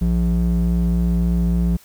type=ring-modulated tone; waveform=triangle; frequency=116.54 Hz; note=A#2; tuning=in tune; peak=-10 dBFS; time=0.01-1.77 s; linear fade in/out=10 ms; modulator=57.4 Hz; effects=white hiss -50 dBFS RMS until 1.84 s